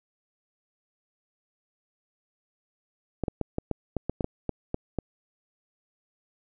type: clicks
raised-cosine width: 2 ms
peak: -14 dBFS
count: 12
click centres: 3.237 / 3.282 / 3.413 / 3.584 / 3.713 / 3.967 / 4.096 / 4.208 / 4.244 / 4.493 / 4.744 / 4.987 s
effects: none